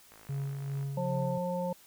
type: click train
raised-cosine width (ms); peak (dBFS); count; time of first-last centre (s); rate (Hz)
0.5; -38; 39; 0.12-0.829; 53.6
type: tone with tremolo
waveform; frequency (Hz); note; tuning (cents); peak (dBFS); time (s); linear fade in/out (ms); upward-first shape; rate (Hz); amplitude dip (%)
triangle; 138.59; C#3; 0; -29; 0.29-1.38; 5; sine; 2.5; 40
type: harmonic tone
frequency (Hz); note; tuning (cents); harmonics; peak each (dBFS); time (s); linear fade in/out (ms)
178.4; F3; +37; 1 / 3 / 5; -34 / -33 / -38; 0.97-1.73; 5
effects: white hiss -58 dBFS RMS until 1.86 s